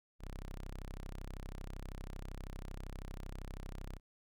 sawtooth tone, 32.7 Hz, C1, in tune, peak -39 dBFS, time 0.19-4 s, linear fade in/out 50 ms, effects none

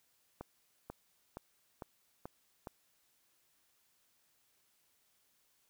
accelerating click train, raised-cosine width 1 ms, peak -29 dBFS, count 6, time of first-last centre 0.41-2.672 s, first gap 490 ms, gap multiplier 0.96, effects white hiss -74 dBFS RMS until 5.69 s

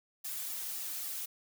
blue noise with flanger, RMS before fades -39 dBFS, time 0.24-1.26 s, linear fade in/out 10 ms, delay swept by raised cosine 1.9 to 3.7 ms, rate 3.7 Hz, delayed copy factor -0.85, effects none

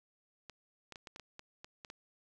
clicks, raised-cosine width 0.2 ms, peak -30 dBFS, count 10, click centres 0.497 / 0.923 / 0.958 / 1.072 / 1.161 / 1.197 / 1.394 / 1.645 / 1.848 / 1.901 s, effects none

